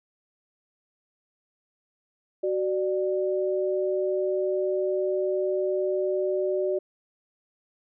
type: tone pair together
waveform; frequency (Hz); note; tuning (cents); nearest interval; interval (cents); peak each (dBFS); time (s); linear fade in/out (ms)
sine; 374.4 / 594.3; F#4 / D5; +20 / +20; minor sixth; 800; -25 / -27; 2.43-6.79; 10
effects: none